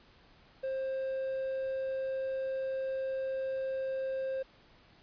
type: tone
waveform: triangle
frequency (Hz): 530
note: C5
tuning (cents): +22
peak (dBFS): -30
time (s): 0.63-4.43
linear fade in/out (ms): 10
effects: pink hiss -61 dBFS RMS until 5.02 s + resampled to 11025 Hz